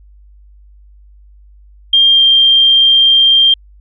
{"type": "tone with pitch glide", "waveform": "sine", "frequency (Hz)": [3200, 3182], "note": ["G7", "G7"], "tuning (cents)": [35, 25], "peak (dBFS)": -5, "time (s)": [1.93, 3.54], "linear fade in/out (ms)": 5, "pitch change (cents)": -10, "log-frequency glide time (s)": [2.12, 2.22], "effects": ["added 50 Hz sine -39 dBFS peak until 3.8 s"]}